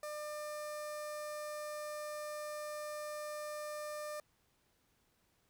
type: tone with notch filter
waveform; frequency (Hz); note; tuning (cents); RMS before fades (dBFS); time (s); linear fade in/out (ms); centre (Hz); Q
sawtooth; 600; D5; +37; -43; 0.03-4.2; 2; 3100; 1.3
effects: pink hiss -75 dBFS RMS until 5.49 s